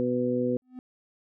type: harmonic tone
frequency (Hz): 124.1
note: B2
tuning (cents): +9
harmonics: 1 / 2 / 3 / 4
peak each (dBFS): -36 / -27 / -31 / -28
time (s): 0-0.57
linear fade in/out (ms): 0
type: tone with exponential growth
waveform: triangle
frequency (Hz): 253.1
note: B3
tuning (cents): +43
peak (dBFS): -32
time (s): 0.62-0.79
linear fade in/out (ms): 1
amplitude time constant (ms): 36
effects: none